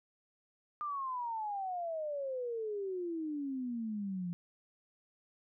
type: exponential sweep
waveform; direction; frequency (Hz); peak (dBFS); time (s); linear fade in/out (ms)
sine; down; 1214 to 170.9; -35; 0.81-4.33; 0
effects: none